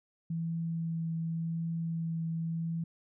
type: tone with vibrato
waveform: sine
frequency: 164.81 Hz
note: E3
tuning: in tune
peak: -31 dBFS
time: 0.3-2.84 s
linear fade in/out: 5 ms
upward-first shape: triangle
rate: 0.89 Hz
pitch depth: 12 cents each way
effects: none

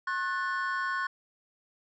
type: chord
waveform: triangle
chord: F# minor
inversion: second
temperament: equal with one note detuned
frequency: 1080.3 / 1480 / 1760 Hz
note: C#6 / F#6 / A6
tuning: -45 / 0 / 0 cents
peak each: -30 / -30 / -34 dBFS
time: 0.07-1.07 s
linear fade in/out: 5 ms
effects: tanh soft clip ceiling -19 dBFS + resampled to 16000 Hz

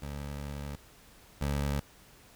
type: tone pair in turn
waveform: 20% pulse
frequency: 71.5 / 71.05 Hz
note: D2 / C#2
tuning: -46 / +43 cents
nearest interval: unison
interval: 11 cents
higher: first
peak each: -32 / -24 dBFS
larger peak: second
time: 0.02-0.76 / 1.41-1.8 s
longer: first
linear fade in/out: 5 ms
effects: pink hiss -57 dBFS RMS until 2.35 s

